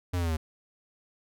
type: linear sweep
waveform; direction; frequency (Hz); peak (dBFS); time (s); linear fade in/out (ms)
square; down; 91.1 to 77.2; -27; 0.13-0.37; 10
effects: none